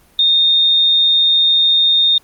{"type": "tone", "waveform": "sine", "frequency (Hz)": 3667, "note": "A#7", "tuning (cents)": -29, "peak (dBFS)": -9, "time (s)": [0.19, 2.18], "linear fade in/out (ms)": 2, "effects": ["pink hiss -51 dBFS RMS until 2.23 s", "Opus 32 kbps"]}